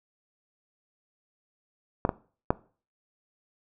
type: clicks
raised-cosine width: 1 ms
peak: -8 / -10 / -7 dBFS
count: 3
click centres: 2.051 / 2.092 / 2.505 s
effects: noise-tail reverb RT60 0.4 s tail -20 dB re dry